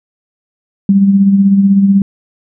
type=tone with tremolo; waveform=sine; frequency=197.1 Hz; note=G3; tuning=10 cents sharp; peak=-3 dBFS; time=0.89-2.02 s; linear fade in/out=2 ms; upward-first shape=sine; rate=16 Hz; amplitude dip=45%; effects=none